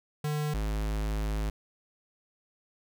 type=tone pair in turn; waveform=square; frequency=150 / 52.73 Hz; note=D3 / G#1; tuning=+37 / +27 cents; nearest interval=octave + tritone; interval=1810 cents; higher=first; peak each=-29 / -29 dBFS; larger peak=neither; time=0.24-0.54 / 0.54-1.5 s; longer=second; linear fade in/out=5 ms; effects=none